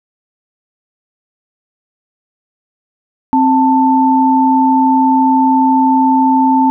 sine tone pair together, 263.2 / 886 Hz, C4 / A5, +10 / +12 cents, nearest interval octave + major sixth, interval 2102 cents, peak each -10 dBFS, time 3.33-6.7 s, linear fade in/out 0 ms, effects none

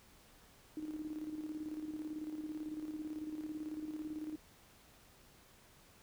sine tone with tremolo, 307.8 Hz, D#4, 19 cents flat, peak -38 dBFS, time 0.77-4.36 s, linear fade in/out 2 ms, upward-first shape square, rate 18 Hz, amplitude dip 55%, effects pink hiss -63 dBFS RMS until 6.02 s

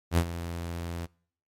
sawtooth tone with ADSR envelope, 85.1 Hz, F2, 44 cents flat, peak -15 dBFS, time 0.11-1.07 s, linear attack 65 ms, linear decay 66 ms, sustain -14 dB, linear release 26 ms, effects noise-tail reverb RT60 0.6 s tail -26 dB re dry + MP3 64 kbps

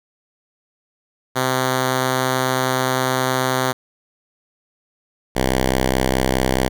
5% pulse tone pair in turn, 129.5 / 64.75 Hz, C3 / C2, -17 / -17 cents, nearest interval octave, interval 1200 cents, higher first, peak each -6 / -5 dBFS, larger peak second, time 1.35-3.73 / 5.35-6.69 s, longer first, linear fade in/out 20 ms, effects none

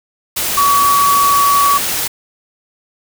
sine tone in noise, 1133 Hz, C#6, 37 cents sharp, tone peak -9 dBFS, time 0.57-1.78 s, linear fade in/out 10 ms, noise white, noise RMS -18 dBFS, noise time 0.36-2.08 s, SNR +6 dB, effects none

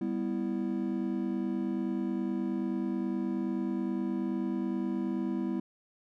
triangle chord, E minor, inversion first, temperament just, 197.78 / 247.2 / 329.6 Hz, G3 / B3 / E4, +16 / +2 / 0 cents, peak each -32 dBFS, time 0.01-5.6 s, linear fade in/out 5 ms, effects none

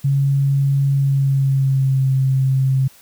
sine tone with pitch glide, 138.59 to 133.02 Hz, C#3 to C3, 0 to +29 cents, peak -13 dBFS, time 0.04-2.88 s, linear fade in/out 10 ms, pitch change -71 cents, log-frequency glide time 0.94-2.08 s, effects white hiss -48 dBFS RMS until 3.01 s

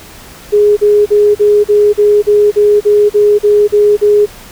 sine tone bursts, 415.3 Hz, G#4, in tune, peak -4 dBFS, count 13, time 0.52-4.262 s, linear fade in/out 20 ms, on 250 ms, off 41 ms, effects pink hiss -34 dBFS RMS until 4.51 s

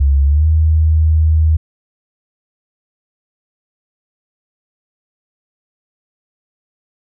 sine tone with pitch glide, 69.4 to 78.8 Hz, C#2 to D#2, +3 to +23 cents, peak -8 dBFS, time 0-1.57 s, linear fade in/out 10 ms, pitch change +220 cents, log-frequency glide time 0.25-0.46 s, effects none

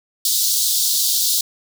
pink high-pass noise, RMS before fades -18 dBFS, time 0.25-1.41 s, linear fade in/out 2 ms, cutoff 3700 Hz, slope 48 dB/octave, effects none

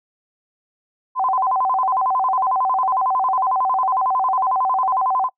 sine tone with vibrato, 883 Hz, A5, 6 cents sharp, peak -16 dBFS, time 1.15-5.3 s, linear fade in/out 50 ms, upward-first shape square, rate 11 Hz, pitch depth 250 cents each way, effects noise-tail reverb RT60 0.1 s tail -23 dB re dry

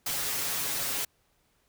white noise with comb filter, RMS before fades -31 dBFS, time 0.06-1.05 s, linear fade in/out 5 ms, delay 7.2 ms, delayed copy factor +0.85, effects pink hiss -70 dBFS RMS until 1.68 s

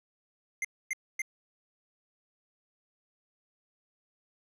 square tone bursts, 2095 Hz, C7, 2 cents sharp, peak -30 dBFS, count 3, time 0.62-1.218 s, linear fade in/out 2 ms, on 26 ms, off 260 ms, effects low-pass 12000 Hz 12 dB/octave

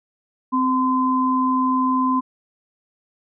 sine tone pair together, 259.6 / 1026 Hz, C4 / C6, -13 / -34 cents, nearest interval 2 octaves, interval 2379 cents, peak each -19 dBFS, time 0.52-2.21 s, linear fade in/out 20 ms, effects none

